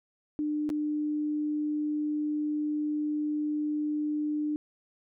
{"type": "tone with dropouts", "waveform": "sine", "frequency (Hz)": 300, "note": "D4", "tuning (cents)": 37, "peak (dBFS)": -27, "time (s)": [0.39, 4.56], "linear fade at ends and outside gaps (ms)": 0, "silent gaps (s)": [0.692, 0.701], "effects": []}